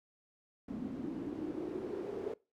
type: noise with band-pass filter sweep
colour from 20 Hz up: pink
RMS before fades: -40 dBFS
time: 0.68-2.34 s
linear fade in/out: 5 ms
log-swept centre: 240 to 430 Hz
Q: 6.5
effects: noise-tail reverb RT60 0.3 s tail -22 dB re dry